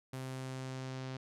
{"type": "tone with low-pass filter sweep", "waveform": "sawtooth", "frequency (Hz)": 130.81, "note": "C3", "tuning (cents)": 0, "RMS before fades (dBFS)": -42, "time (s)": [0.13, 1.17], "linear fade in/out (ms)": 5, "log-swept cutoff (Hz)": [12000, 4900], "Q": 1.2, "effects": []}